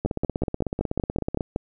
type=two click trains; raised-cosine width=2 ms; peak=-10 / -12 dBFS; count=9 / 23; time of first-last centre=0.06-1.561 / 0.05-1.408 s; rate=5.33 / 16.2 Hz; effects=none